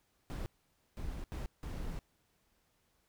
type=noise bursts at uneven times; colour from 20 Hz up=brown; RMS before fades=-40 dBFS; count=4; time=0.3-0.46 / 0.97-1.24 / 1.32-1.46 / 1.63-1.99 s; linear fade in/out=0 ms; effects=pink hiss -75 dBFS RMS until 3.08 s